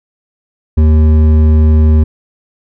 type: tone with hard clipping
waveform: triangle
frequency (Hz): 77.7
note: D#2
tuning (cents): -2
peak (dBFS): -6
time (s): 0.77-2.04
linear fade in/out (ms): 10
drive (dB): 13
effects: none